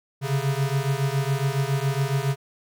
square beating tone pair, 134.3 / 141.5 Hz, C3 / C#3, +46 / +36 cents, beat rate 7.2 Hz, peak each -25 / -26 dBFS, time 0.21-2.36 s, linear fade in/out 50 ms, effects none

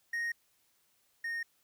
triangle tone pair in turn, 1864.7 / 1848.6 Hz, A#6 / A#6, 0 / -15 cents, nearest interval unison, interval 15 cents, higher first, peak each -30 / -32 dBFS, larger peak first, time 0.13-0.32 / 1.24-1.43 s, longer neither, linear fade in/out 5 ms, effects white hiss -72 dBFS RMS until 1.63 s

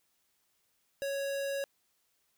square tone, 554.4 Hz, C#5, in tune, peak -33 dBFS, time 1.02-1.64 s, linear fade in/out 0 ms, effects white hiss -75 dBFS RMS until 2.37 s

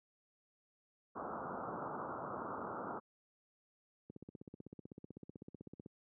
white low-pass noise, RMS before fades -43 dBFS, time 1.15-3 s, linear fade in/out 20 ms, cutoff 1400 Hz, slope 96 dB/octave
click train, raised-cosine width 3 ms, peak -35 dBFS, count 29, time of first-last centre 4.1-5.861 s, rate 15.9 Hz
effects high-pass 150 Hz 12 dB/octave

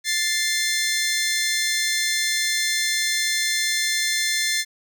15% pulse tone pair together, 1761.4 / 2093 Hz, A6 / C7, +1 / 0 cents, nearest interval minor third, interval 299 cents, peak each -17 dBFS, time 0.04-4.65 s, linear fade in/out 50 ms, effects none

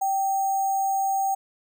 sine tone with sample-and-hold, 778 Hz, G5, 13 cents flat, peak -21 dBFS, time 0.01-1.35 s, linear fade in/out 10 ms, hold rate 7350 Hz, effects none

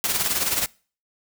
white noise with tremolo, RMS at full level -21 dBFS, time 0.04-0.66 s, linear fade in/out 0 ms, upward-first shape sine, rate 19 Hz, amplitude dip 60%, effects noise-tail reverb RT60 0.4 s tail -24 dB re dry

